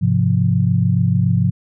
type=chord; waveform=sine; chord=F minor; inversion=first; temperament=equal; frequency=103.83 / 130.81 / 174.61 Hz; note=Ab2 / C3 / F3; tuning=0 / 0 / 0 cents; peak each=-17 dBFS; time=0.01-1.51 s; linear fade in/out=20 ms; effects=none